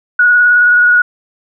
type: tone with vibrato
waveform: sine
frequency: 1457 Hz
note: F#6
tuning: 27 cents flat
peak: -5 dBFS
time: 0.19-1.02 s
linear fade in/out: 5 ms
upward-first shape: sine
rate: 19 Hz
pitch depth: 18 cents each way
effects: none